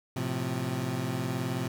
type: chord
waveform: 25% pulse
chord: F major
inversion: first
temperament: equal with one note detuned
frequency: 110 / 129.16 / 174.61 Hz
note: A2 / C3 / F3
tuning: 0 / -22 / 0 cents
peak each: -33 / -28 / -32 dBFS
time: 0.16-1.68 s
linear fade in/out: 5 ms
effects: none